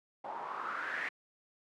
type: noise with low-pass filter sweep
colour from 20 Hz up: white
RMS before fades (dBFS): -39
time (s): 0.24-1.09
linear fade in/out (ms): 5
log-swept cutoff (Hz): 810 to 2000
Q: 5.5
effects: high-pass 300 Hz 12 dB/octave